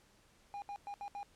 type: tone bursts at uneven times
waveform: triangle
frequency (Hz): 811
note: G#5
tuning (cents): -41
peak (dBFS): -39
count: 5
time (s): 0.54-0.62 / 0.69-0.76 / 0.87-0.94 / 1.01-1.08 / 1.15-1.23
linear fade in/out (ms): 0
effects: pink hiss -67 dBFS RMS until 1.35 s + low-pass 10000 Hz 12 dB/octave